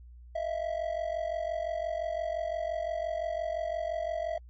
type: ring-modulated tone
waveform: triangle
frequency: 655 Hz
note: E5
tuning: 11 cents flat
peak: -25 dBFS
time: 0.35-4.38 s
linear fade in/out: 5 ms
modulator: 22.9 Hz
effects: added 60 Hz sine -47 dBFS peak until 4.49 s + MP3 32 kbps